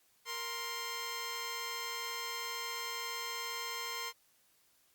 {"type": "tone pair together", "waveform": "10% pulse", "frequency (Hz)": [466.2, 1051.4], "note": ["A#4", "C6"], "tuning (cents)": [0, 8], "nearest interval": "octave + major second", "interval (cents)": 1408, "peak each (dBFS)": [-36, -30], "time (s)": [0.25, 4.13], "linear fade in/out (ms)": 50, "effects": ["white hiss -70 dBFS RMS until 4.94 s", "Opus 48 kbps"]}